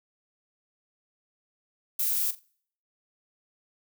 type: noise with echo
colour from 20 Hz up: violet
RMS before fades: -27 dBFS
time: 1.99-2.31 s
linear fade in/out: 5 ms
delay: 42 ms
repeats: 2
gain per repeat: -14 dB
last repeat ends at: 2.394 s
effects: noise-tail reverb RT60 0.6 s tail -26 dB re dry